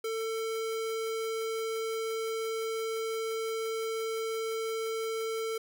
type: tone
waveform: square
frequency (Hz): 447.1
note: A4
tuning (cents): +28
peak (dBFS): -32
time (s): 0.04-5.58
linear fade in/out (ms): 5
effects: 11-bit